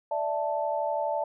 sine chord, D suspended second, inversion none, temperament equal, 587.3 / 659.3 / 880 Hz, D5 / E5 / A5, 0 / 0 / 0 cents, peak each -30 / -31 / -30 dBFS, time 0.11-1.24 s, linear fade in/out 5 ms, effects none

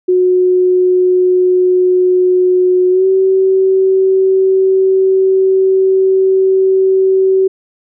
sine tone with pitch glide, 365.1 to 380.8 Hz, F#4 to F#4, -23 to +50 cents, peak -7 dBFS, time 0.08-7.48 s, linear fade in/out 10 ms, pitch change +73 cents, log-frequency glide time 2.9-3.06 s, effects none

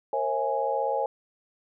sine chord, A# half-diminished seventh, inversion none, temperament equal with one note detuned, 466.2 / 542 / 659.3 / 830.6 Hz, A#4 / C#5 / E5 / G#5, 0 / -39 / 0 / 0 cents, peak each -32 / -28 / -33 / -28 dBFS, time 0.13-1.06 s, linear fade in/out 2 ms, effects none

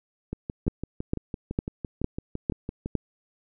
two click trains, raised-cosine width 3 ms, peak -18 / -11 dBFS, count 16 / 6, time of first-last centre 0.33-2.86 / 0.68-2.953 s, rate 5.93 / 2.2 Hz, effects none

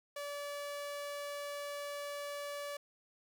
sawtooth tone, 576 Hz, D5, 34 cents flat, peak -36 dBFS, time 0.16-2.77 s, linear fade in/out 5 ms, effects 11-bit

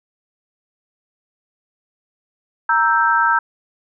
sine chord, E diminished, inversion second, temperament equal, 932.3 / 1318.5 / 1568 Hz, Bb5 / E6 / G6, 0 / 0 / 0 cents, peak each -17 dBFS, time 2.69-3.39 s, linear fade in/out 5 ms, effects none

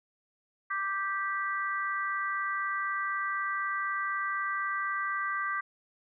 harmonic tone, 392 Hz, G4, in tune, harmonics 3 / 4 / 5, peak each -32 / -34 / -36 dBFS, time 0.7-5.61 s, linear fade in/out 10 ms, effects none

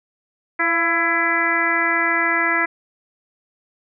harmonic tone with a mistuned harmonic, 334.1 Hz, E4, 23 cents sharp, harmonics 1 / 2 / 3 / 4 / 5 / 6 / 7, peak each -27 / -28 / -26 / -24 / -22 / -20 / -29 dBFS, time 0.59-2.66 s, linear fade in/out 10 ms, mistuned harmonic 2, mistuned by +37 cents, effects none

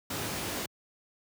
pink noise with comb filter, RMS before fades -34 dBFS, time 0.1-0.66 s, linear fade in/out 5 ms, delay 20 ms, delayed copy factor +0.5, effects high-pass 100 Hz 12 dB/octave

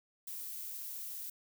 violet noise, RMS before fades -43 dBFS, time 0.27-1.3 s, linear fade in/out 5 ms, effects none

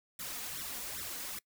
white noise with flanger, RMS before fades -41 dBFS, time 0.19-1.39 s, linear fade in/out 5 ms, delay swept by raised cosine 0.53 to 4.23 ms, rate 2.5 Hz, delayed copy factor +0.95, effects noise-tail reverb RT60 0.1 s tail -23 dB re dry

